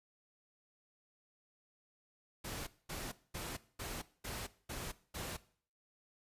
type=noise bursts; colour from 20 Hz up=pink; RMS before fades=-43 dBFS; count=7; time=2.44-5.37 s; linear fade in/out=10 ms; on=230 ms; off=220 ms; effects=noise-tail reverb RT60 0.5 s tail -18 dB re dry + resampled to 32000 Hz